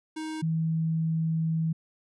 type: tone pair in turn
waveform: square / sine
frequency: 313.8 / 161.59 Hz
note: D#4 / E3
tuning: +15 / -34 cents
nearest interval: major seventh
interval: 1149 cents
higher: first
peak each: -33 / -24 dBFS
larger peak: second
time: 0.16-0.42 / 0.42-1.73 s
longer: second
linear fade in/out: 10 ms
effects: resampled to 24000 Hz